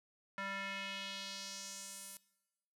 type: tone with band-pass filter sweep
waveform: square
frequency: 196 Hz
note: G3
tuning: in tune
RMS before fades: -45 dBFS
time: 0.38-2.17 s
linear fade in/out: 0 ms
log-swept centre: 1600 to 11000 Hz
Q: 1.9
effects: noise-tail reverb RT60 1.0 s tail -20 dB re dry